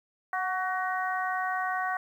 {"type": "harmonic tone with a mistuned harmonic", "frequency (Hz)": 375.2, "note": "F#4", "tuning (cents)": 24, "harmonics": [2, 3, 4, 5], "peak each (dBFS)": [-31, -33, -34, -35], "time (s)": [0.33, 1.97], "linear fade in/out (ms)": 2, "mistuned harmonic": 2, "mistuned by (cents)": -28, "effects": ["10-bit"]}